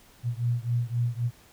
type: beating tone pair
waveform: sine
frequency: 118.1 / 121.9 Hz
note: A#2 / B2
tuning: +23 / -22 cents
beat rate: 3.8 Hz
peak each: -27 / -28 dBFS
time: 0.23-1.31 s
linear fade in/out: 50 ms
effects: pink hiss -56 dBFS RMS until 1.52 s